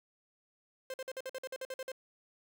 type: tone bursts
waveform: 45% pulse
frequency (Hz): 523.3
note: C5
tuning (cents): 0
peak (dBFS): -38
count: 12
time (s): 0.9-1.918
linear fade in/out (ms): 2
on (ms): 39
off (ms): 50
effects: none